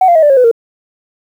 sine tone with pitch steps, 750 / 691.7 / 638 / 588.4 / 542.7 / 500.6 / 461.7 Hz, F#5 / F5 / D#5 / D5 / C#5 / B4 / A#4, +23 / -17 / +43 / +3 / -37 / +23 / -17 cents, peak -3 dBFS, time 0.01-0.514 s, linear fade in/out 5 ms, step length 72 ms, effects tanh soft clip ceiling 0 dBFS + 7-bit

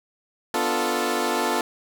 15% pulse chord, B half-diminished seventh, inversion none, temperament equal, 246.9 / 293.7 / 349.2 / 440 Hz, B3 / D4 / F4 / A4, 0 / 0 / 0 / 0 cents, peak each -22 / -24 / -20 / -20 dBFS, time 0.54-1.61 s, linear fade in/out 2 ms, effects none

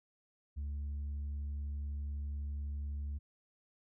sine tone with tanh clipping, 72 Hz, D2, 34 cents flat, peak -37 dBFS, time 0.56-3.19 s, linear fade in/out 20 ms, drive 2 dB, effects none

